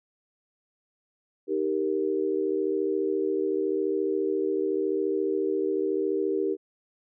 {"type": "chord", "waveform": "sine", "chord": "Eb major", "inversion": "none", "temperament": "equal", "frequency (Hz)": [311.1, 392, 466.2], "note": ["Eb4", "G4", "Bb4"], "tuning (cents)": [0, 0, 0], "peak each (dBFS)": [-30, -26, -30], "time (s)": [1.47, 6.57], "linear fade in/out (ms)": 50, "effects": []}